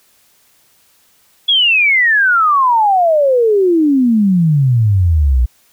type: exponential sweep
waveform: sine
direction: down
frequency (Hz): 3407 to 58.27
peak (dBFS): -8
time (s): 1.48-5.46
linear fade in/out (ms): 10
effects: white hiss -53 dBFS RMS until 5.72 s